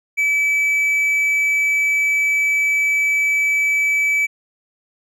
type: tone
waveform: triangle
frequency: 2300 Hz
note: D7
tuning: 37 cents flat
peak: -13 dBFS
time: 0.17-4.27 s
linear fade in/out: 20 ms
effects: none